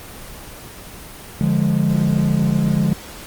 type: chord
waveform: triangle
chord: D diminished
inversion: none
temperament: equal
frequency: 146.83 / 174.61 / 207.7 Hz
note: D3 / F3 / Ab3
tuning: 0 / 0 / 0 cents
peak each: -17 dBFS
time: 1.41-2.93 s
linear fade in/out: 0 ms
effects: pink hiss -36 dBFS RMS until 3.26 s + Opus 24 kbps